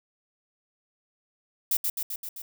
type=noise with echo; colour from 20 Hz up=violet; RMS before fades=-24 dBFS; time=1.71-1.77 s; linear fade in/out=5 ms; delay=130 ms; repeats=5; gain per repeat=-3 dB; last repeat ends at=2.42 s; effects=none